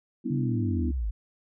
sine chord, E minor seventh, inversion first, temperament equal, 196 / 246.9 / 293.7 / 329.6 Hz, G3 / B3 / D4 / E4, 0 / 0 / 0 / 0 cents, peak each -36 / -30 / -36 / -34 dBFS, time 0.24-0.92 s, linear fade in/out 20 ms
sine linear sweep, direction down, 145.2 to 47.17 Hz, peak -26 dBFS, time 0.3-1.11 s, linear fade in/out 10 ms
effects none

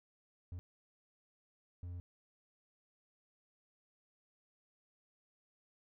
triangle tone bursts at uneven times, 88.1 Hz, F2, 16 cents sharp, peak -40 dBFS, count 2, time 0.52-0.59 / 1.83-2 s, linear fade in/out 0 ms, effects none

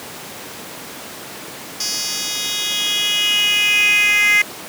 10% pulse tone with high-pass filter sweep, 415.3 Hz, G#4, in tune, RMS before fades -17 dBFS, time 1.8-4.42 s, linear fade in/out 5 ms, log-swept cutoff 4700 to 2100 Hz, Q 6.7, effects pink hiss -32 dBFS RMS until 4.68 s + high-pass 200 Hz 12 dB/octave

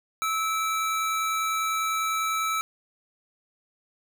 square tone pair together, 1305 / 2325 Hz, E6 / D7, -18 / -18 cents, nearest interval minor seventh, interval 1000 cents, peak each -26 / -33 dBFS, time 0.22-2.61 s, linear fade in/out 0 ms, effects none

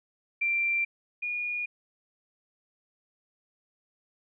sine tone pair in turn, 2360 / 2440 Hz, D7 / D#7, +8 / -34 cents, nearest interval minor second, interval 58 cents, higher second, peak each -24 / -29 dBFS, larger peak first, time 0.41-0.85 / 1.22-1.66 s, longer neither, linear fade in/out 10 ms, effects none

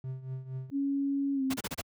triangle tone with tremolo, 130.81 Hz, C3, in tune, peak -30 dBFS, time 0.04-0.7 s, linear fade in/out 0 ms, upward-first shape triangle, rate 4.3 Hz, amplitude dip 80%
sine tone with pitch glide, 278.2 to 264.7 Hz, C#4 to C4, +6 to +20 cents, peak -27 dBFS, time 0.71-1.57 s, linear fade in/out 50 ms, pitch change -86 cents, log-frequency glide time 1.34-1.43 s
pink noise bursts, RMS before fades -34 dBFS, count 5, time 1.5-1.816 s, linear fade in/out 10 ms, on 40 ms, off 29 ms
effects high-pass 80 Hz 12 dB/octave

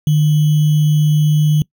sine tone with sample-and-hold, 151.3 Hz, D#3, 48 cents flat, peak -9 dBFS, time 0.07-1.62 s, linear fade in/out 2 ms, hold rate 3150 Hz, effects noise-tail reverb RT60 0.1 s tail -24 dB re dry

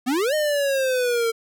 square exponential two-way sweep, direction up then down, 236.6 to 618 to 451.4 Hz, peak -20 dBFS, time 0.06-1.32 s, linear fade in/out 20 ms, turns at 0.34 s, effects none

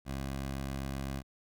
15% pulse tone, 67.7 Hz, C#2, 40 cents flat, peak -29 dBFS, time 0.05-1.23 s, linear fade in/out 50 ms, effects none

